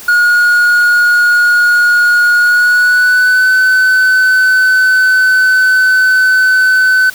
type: tone with pitch glide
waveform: triangle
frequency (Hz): 1441 to 1514.4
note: F#6 to F#6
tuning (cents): -46 to +40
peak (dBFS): -4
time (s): 0.08-7.1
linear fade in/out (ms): 5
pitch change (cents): +86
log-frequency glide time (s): 2.38-3.51
effects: white hiss -31 dBFS RMS until 7.14 s